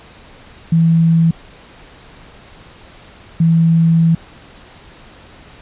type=tone pair in turn; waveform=sine; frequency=164.81 / 164.81 Hz; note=E3 / E3; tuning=0 / 0 cents; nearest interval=unison; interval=0 cents; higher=neither; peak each=-8 dBFS; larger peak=neither; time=0.72-1.31 / 3.4-4.15 s; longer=second; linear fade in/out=5 ms; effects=pink hiss -41 dBFS RMS until 5.61 s + resampled to 8000 Hz